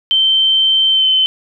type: tone with pitch glide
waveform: sine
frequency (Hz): 3110 to 3065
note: G7 to G7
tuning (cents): -14 to -40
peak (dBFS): -9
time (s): 0.11-1.26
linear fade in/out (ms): 0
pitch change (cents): -26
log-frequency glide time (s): 0.9-1.07
effects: none